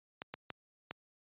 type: clicks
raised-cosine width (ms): 0.3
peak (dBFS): -24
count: 4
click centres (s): 0.219 / 0.34 / 0.503 / 0.91
effects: high-pass 100 Hz 12 dB/octave + resampled to 8000 Hz